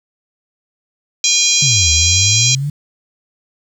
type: harmonic tone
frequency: 809 Hz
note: G#5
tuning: 46 cents flat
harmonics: 3 / 4 / 5 / 6 / 7 / 8 / 9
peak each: -20 / -19 / -18 / -21 / -16 / -18 / -19 dBFS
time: 1.24-2.55 s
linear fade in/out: 2 ms
type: exponential two-way sweep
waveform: sine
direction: down then up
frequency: 149.7 to 76.5 to 149.7 Hz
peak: -16 dBFS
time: 1.62-2.7 s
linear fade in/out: 5 ms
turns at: 1.91 s
effects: 7-bit